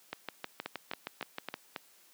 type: two click trains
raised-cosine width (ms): 0.3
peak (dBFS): -20 / -20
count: 10 / 5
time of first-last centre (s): 0.13-1.541 / 0.66-1.762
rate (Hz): 6.38 / 3.63
effects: white hiss -62 dBFS RMS until 2.13 s + high-pass 200 Hz 12 dB/octave